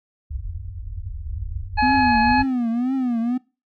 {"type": "low-pass noise", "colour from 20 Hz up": "white", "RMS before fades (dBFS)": -30, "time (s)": [0.3, 2.44], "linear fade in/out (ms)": 10, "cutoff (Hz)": 100, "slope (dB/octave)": 96}
{"type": "harmonic tone", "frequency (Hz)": 846, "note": "G#5", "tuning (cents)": 32, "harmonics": [1, 2, 3, 5], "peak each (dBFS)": [-17, -23, -27, -31], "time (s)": [1.77, 2.43], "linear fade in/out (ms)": 20}
{"type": "tone with vibrato", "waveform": "triangle", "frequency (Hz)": 246.9, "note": "B3", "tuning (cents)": 0, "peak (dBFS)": -17, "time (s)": [1.82, 3.38], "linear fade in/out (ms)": 10, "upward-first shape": "triangle", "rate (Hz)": 2, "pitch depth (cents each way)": 160}
{"effects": ["noise-tail reverb RT60 0.3 s tail -22 dB re dry"]}